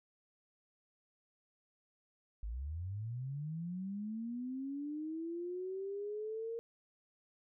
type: linear sweep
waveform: sine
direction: up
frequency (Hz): 49.25 to 464.9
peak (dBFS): -38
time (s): 2.43-6.59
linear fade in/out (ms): 0
effects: none